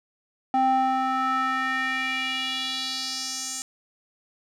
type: tone with band-pass filter sweep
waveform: square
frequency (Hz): 261.6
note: C4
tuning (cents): 0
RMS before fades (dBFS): -26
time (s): 0.54-3.62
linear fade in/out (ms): 0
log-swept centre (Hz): 710 to 7300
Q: 3.1
effects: none